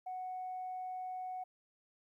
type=tone; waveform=sine; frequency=740 Hz; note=F#5; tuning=in tune; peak=-38 dBFS; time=0.06-1.44 s; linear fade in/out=10 ms; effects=tanh soft clip ceiling -35 dBFS + 13-bit